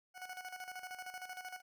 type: tone with tremolo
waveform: 20% pulse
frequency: 737 Hz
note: F#5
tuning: 7 cents flat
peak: -38 dBFS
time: 0.14-1.62 s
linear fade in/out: 50 ms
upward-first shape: square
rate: 13 Hz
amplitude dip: 65%
effects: none